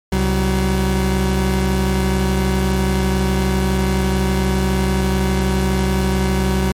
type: tone pair together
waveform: 30% pulse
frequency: 67 / 189.01 Hz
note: C2 / F#3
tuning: +42 / +37 cents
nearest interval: octave + tritone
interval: 1795 cents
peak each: -15 dBFS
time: 0.12-6.72 s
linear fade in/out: 5 ms
effects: MP3 64 kbps